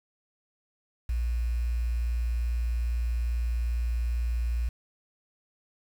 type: tone with quantisation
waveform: sine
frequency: 58.8 Hz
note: A#1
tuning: 16 cents sharp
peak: -25 dBFS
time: 1.09-4.69 s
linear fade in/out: 5 ms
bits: 8
effects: none